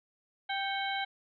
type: harmonic tone with a mistuned harmonic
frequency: 784 Hz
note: G5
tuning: in tune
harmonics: 1 / 2 / 3 / 4 / 5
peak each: -34 / -37 / -39 / -40 / -41 dBFS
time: 0.49-1.05 s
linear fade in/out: 10 ms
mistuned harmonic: 3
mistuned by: -110 cents
effects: none